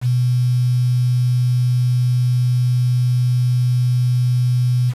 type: tone with quantisation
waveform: sine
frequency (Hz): 124.1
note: B2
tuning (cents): +9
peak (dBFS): -13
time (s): 0.01-4.94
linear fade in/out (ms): 50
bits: 6
effects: resampled to 32000 Hz